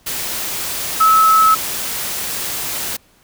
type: tone in noise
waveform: sine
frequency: 1298 Hz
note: E6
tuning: 27 cents flat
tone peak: -8 dBFS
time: 1-1.55 s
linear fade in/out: 10 ms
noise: white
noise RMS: -23 dBFS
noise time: 0.06-2.97 s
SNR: +12 dB
effects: pink hiss -53 dBFS RMS until 3.23 s